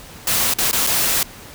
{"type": "noise with dropouts", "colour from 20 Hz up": "white", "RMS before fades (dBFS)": -18, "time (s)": [0.27, 1.23], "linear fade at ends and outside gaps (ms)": 2, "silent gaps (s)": [[0.538, 0.585], [0.713, 0.729], [0.867, 0.871]], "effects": ["pink hiss -39 dBFS RMS until 1.54 s"]}